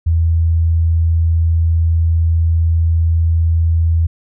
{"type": "tone", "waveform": "sine", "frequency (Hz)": 82.41, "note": "E2", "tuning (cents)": 0, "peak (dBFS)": -10, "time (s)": [0.06, 4.07], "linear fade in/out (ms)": 10, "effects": []}